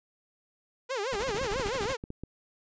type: tone with vibrato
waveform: sawtooth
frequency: 463.8 Hz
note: A#4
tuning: 9 cents flat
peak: -26 dBFS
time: 0.89-1.97 s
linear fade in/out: 20 ms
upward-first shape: sine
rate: 6.1 Hz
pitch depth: 280 cents each way
type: noise with tremolo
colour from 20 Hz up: pink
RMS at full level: -35 dBFS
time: 1.12-1.94 s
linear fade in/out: 10 ms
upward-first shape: sine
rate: 13 Hz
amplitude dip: 85%
type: clicks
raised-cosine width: 3 ms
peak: -25 dBFS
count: 11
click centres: 1.291 / 1.347 / 1.414 / 1.56 / 1.598 / 1.66 / 1.809 / 1.856 / 2.039 / 2.104 / 2.236 s
effects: resampled to 16000 Hz